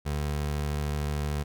25% pulse tone, 73.6 Hz, D2, 4 cents sharp, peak -24 dBFS, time 0.05-1.44 s, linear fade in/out 20 ms, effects none

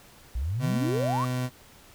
sine exponential sweep, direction up, 55 to 1174.7 Hz, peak -26 dBFS, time 0.35-1.25 s, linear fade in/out 5 ms
30% pulse tone, 126.2 Hz, B2, 38 cents sharp, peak -24 dBFS, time 0.59-1.5 s, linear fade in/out 50 ms
effects pink hiss -53 dBFS RMS until 1.94 s

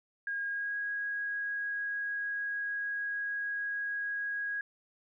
sine tone with pitch glide, 1629 to 1648.9 Hz, G#6 to G#6, -34 to -13 cents, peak -32 dBFS, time 0.27-4.61 s, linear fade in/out 2 ms, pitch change +21 cents, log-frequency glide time 0.49-0.77 s, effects none

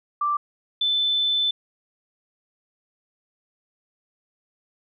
sine tone pair in turn, 1174.7 / 3520 Hz, D6 / A7, 0 / 0 cents, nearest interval octave + perfect fifth, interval 1900 cents, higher second, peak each -20 / -19 dBFS, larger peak second, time 0.21-0.37 / 0.81-1.51 s, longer second, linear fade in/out 5 ms, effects none

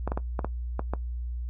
clicks, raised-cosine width 1 ms, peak -15 dBFS, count 7, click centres 0.076 / 0.119 / 0.175 / 0.392 / 0.446 / 0.794 / 0.936 s, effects noise-tail reverb RT60 0.1 s tail -17 dB re dry + added 60 Hz sine -30 dBFS peak until 1.49 s

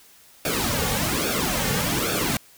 pink noise with flanger, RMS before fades -24 dBFS, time 0.45-2.37 s, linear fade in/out 2 ms, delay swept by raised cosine 0.99 to 3.09 ms, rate 1.2 Hz, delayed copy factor -0.8, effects white hiss -52 dBFS RMS until 2.57 s

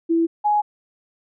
sine tone pair in turn, 331.7 / 835.8 Hz, E4 / G#5, +11 / +11 cents, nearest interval octave + major third, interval 1600 cents, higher second, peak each -15 dBFS, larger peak neither, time 0.09-0.27 / 0.44-0.62 s, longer neither, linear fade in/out 20 ms, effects none

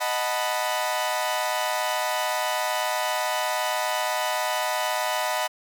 sawtooth chord, B dominant seventh, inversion first, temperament equal, 622.3 / 740 / 880 / 987.8 Hz, D#5 / F#5 / A5 / B5, 0 / 0 / 0 / 0 cents, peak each -25 / -26 / -28 / -25 dBFS, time 0-5.48 s, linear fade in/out 20 ms, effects none

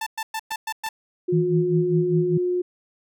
sawtooth tone bursts, 885 Hz, A5, 10 cents sharp, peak -22 dBFS, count 6, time 0.01-0.89 s, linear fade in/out 5 ms, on 55 ms, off 110 ms
clicks, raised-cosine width 0.2 ms, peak -20 dBFS, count 2, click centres 0.517 / 0.864 s
sine tone, 359 Hz, F4, 48 cents sharp, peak -20 dBFS, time 1.28-2.62 s, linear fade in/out 10 ms
sine tone with tremolo, 161.9 Hz, E3, 31 cents flat, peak -17 dBFS, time 1.32-2.38 s, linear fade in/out 10 ms, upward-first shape sine, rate 5 Hz, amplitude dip 85%
effects none

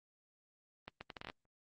accelerating click train, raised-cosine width 0.3 ms, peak -28 dBFS, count 9, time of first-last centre 0.88-1.299 s, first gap 130 ms, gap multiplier 0.71, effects Opus 24 kbps

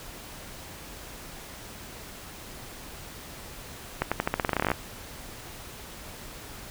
accelerating click train, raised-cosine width 0.5 ms, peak -9 dBFS, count 17, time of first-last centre 4.02-4.717 s, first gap 96 ms, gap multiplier 0.88, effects pink hiss -43 dBFS RMS until 6.7 s

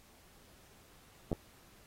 clicks, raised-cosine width 2 ms, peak -20 dBFS, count 2, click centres 1.317 / 1.329 s, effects pink hiss -62 dBFS RMS until 1.86 s + AAC 48 kbps

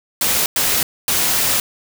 white noise bursts at uneven times, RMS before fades -17 dBFS, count 3, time 0.21-0.46 / 0.56-0.83 / 1.08-1.6 s, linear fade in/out 2 ms, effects none

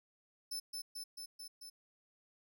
sawtooth tone with echo, 5270 Hz, E8, 1 cent flat, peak -36 dBFS, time 0.51-0.6 s, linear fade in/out 10 ms, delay 220 ms, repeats 5, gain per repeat -2 dB, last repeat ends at 1.7 s, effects none

